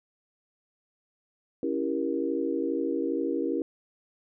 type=chord; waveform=sine; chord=C# diminished seventh; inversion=none; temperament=equal with one note detuned; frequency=277.2 / 329.6 / 392 / 472.4 Hz; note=C#4 / E4 / G4 / Bb4; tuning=0 / 0 / 0 / +23 cents; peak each=-31 / -30 / -33 / -32 dBFS; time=1.63-3.62 s; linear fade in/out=2 ms; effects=none